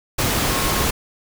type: tone in noise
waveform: sine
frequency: 1081 Hz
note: C#6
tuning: 44 cents flat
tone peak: -28 dBFS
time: 0.5-0.85 s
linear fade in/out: 10 ms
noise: pink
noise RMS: -20 dBFS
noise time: 0.18-0.91 s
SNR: -11 dB
effects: none